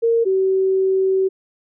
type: tone pair in turn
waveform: sine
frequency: 461.3 / 381.2 Hz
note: A#4 / G4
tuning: -18 / -48 cents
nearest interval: minor third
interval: 330 cents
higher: first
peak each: -13 / -14 dBFS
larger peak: first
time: 0.02-0.25 / 0.25-1.29 s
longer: second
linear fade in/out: 20 ms
effects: none